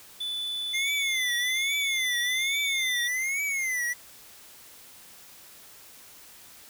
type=tone with pitch glide; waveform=triangle; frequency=3485 to 3562 Hz; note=A7 to A7; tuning=-17 to +21 cents; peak=-28 dBFS; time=0.2-3.08 s; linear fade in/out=10 ms; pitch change=+38 cents; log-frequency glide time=1.92-2.7 s
type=tone with vibrato; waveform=square; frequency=2093 Hz; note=C7; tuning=in tune; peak=-27 dBFS; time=0.73-3.94 s; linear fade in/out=20 ms; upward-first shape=triangle; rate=1.2 Hz; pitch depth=170 cents each way
type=clicks; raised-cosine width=0.2 ms; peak=-35 dBFS; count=2; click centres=1.289 / 1.3 s
effects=white hiss -50 dBFS RMS until 6.69 s